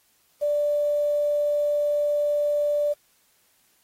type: tone with quantisation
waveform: sine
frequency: 587.3 Hz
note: D5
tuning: in tune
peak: -20 dBFS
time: 0.41-2.94 s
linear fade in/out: 20 ms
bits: 8
effects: white hiss -64 dBFS RMS until 3.83 s + AAC 48 kbps